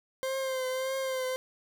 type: tone with vibrato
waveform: 40% pulse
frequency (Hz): 523.3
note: C5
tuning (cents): 0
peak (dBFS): -29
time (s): 0.23-1.36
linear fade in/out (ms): 0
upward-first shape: triangle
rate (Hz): 1.7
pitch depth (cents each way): 39
effects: none